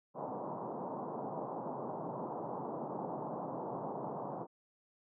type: band-pass noise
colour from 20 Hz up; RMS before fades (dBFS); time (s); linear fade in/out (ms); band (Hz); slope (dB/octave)
white; -41; 0.14-4.47; 50; 130 to 1000; 48
effects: none